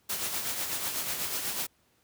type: noise with tremolo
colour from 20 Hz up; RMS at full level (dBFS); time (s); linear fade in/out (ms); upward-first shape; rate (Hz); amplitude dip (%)
white; -31; 0.09-1.67; 10; sine; 8.1; 45
effects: pink hiss -68 dBFS RMS until 2.03 s + high-pass 60 Hz 12 dB/octave